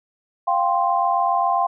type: chord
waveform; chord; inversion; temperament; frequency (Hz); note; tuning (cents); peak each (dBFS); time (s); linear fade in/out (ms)
sine; F suspended second; none; just; 698.5 / 785.8 / 1047.7; F5 / G5 / C6; 0 / +4 / +2; -21; 0.47-1.67; 10
effects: none